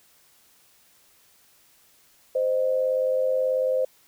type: tone pair together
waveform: sine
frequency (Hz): 520 / 618.4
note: C5 / D#5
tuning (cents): -11 / -11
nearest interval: minor third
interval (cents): 300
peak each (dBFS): -21 / -28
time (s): 2.35-3.85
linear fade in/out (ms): 5
effects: white hiss -59 dBFS RMS until 4.07 s